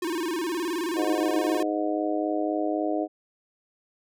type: tone with vibrato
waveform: square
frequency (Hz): 337.4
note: E4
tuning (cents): +40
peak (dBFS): -27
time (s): 0.02-1.63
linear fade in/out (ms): 5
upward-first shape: square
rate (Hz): 19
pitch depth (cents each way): 110
type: harmonic tone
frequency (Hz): 103.83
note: G#2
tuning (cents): 0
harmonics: 3 / 4 / 5 / 6 / 7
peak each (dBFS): -27 / -33 / -34 / -30 / -32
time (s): 0.95-3.08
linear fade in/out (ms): 50
effects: none